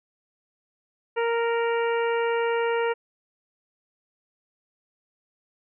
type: harmonic tone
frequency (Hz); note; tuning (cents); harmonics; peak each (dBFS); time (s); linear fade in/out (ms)
465.1; A#4; -4; 1 / 2 / 3 / 4 / 5 / 6; -23 / -29 / -33 / -35 / -37 / -39; 1.16-2.94; 20
effects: none